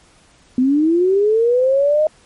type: linear sweep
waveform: sine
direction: up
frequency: 246.9 to 625 Hz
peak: -11 dBFS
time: 0.58-2.07 s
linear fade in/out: 2 ms
effects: pink hiss -51 dBFS RMS until 2.25 s + MP3 48 kbps